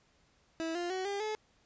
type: tone with pitch steps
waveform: 30% pulse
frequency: 325.9 / 349.3 / 374.4 / 401.2 / 430 Hz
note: E4 / F4 / F#4 / G4 / A4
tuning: -20 / 0 / +20 / +40 / -40 cents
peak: -31 dBFS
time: 0.6-1.35 s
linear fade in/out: 0 ms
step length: 150 ms
effects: pink hiss -69 dBFS RMS until 1.65 s + resampled to 16000 Hz